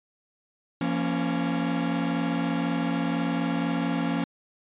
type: chord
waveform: 45% pulse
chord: Bb minor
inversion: second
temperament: equal with one note detuned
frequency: 171.22 / 233.1 / 277.2 Hz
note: F3 / Bb3 / Db4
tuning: -34 / 0 / 0 cents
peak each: -29 / -30 / -28 dBFS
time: 0.81-4.24 s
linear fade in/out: 2 ms
effects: resampled to 8000 Hz